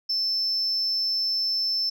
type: tone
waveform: sine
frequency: 5300 Hz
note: E8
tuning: 9 cents sharp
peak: -21 dBFS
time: 0.09-1.9 s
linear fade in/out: 10 ms
effects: tanh soft clip ceiling -20 dBFS